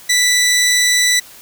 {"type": "tone", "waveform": "15% pulse", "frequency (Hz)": 1975.5, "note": "B6", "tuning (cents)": 0, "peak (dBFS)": -5, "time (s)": [0.09, 1.2], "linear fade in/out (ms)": 10, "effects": ["white hiss -40 dBFS RMS until 1.41 s"]}